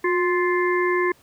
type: harmonic tone with a mistuned harmonic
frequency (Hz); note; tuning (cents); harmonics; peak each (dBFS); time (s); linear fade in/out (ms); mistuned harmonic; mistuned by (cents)
349.2; F4; 0; 1 / 3 / 5 / 6; -20 / -25 / -27 / -28; 0.04-1.12; 5; 1; +49
effects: pink hiss -56 dBFS RMS until 1.22 s + high-pass 60 Hz 12 dB/octave